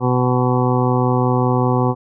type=harmonic tone; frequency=125.2 Hz; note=B2; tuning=24 cents sharp; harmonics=1 / 2 / 3 / 4 / 6 / 7 / 8 / 9; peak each=-17 / -20 / -22 / -23 / -25 / -25 / -26 / -27 dBFS; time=0-1.95 s; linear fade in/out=50 ms; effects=none